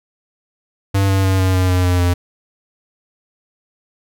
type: tone with pitch steps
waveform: square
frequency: 98 / 96.54 / 95.1 / 93.68 / 92.29 / 90.91 / 89.56 / 88.22 Hz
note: G2 / G2 / F#2 / F#2 / F#2 / F#2 / F2 / F2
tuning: 0 / -26 / +48 / +22 / -4 / -30 / +44 / +18 cents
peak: -13 dBFS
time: 0.94-2.14 s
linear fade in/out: 10 ms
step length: 150 ms
effects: none